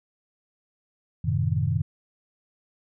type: chord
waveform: sine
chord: F# diminished seventh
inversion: none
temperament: equal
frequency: 92.5 / 110 / 130.81 / 155.56 Hz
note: F#2 / A2 / C3 / Eb3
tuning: 0 / 0 / 0 / 0 cents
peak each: -27 dBFS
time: 1.24-1.82 s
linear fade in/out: 10 ms
effects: none